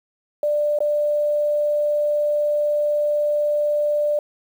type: tone with dropouts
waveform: sine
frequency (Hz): 592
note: D5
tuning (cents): +14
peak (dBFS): -17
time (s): 0.43-4.19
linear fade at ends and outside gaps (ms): 2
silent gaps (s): 0.788-0.804
effects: 8-bit